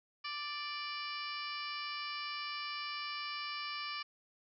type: harmonic tone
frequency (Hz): 587.3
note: D5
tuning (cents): 0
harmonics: 2 / 3 / 4 / 5 / 6 / 7 / 8 / 9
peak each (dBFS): -43 / -49 / -44 / -47 / -56 / -52 / -47 / -49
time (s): 0.24-4.03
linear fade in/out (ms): 10
effects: none